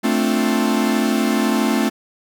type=chord; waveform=45% pulse; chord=D minor seventh; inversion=second; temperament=equal; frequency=220 / 261.6 / 293.7 / 349.2 Hz; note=A3 / C4 / D4 / F4; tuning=0 / 0 / 0 / 0 cents; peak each=-19 / -21 / -24 / -24 dBFS; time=0.03-1.9 s; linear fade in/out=20 ms; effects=none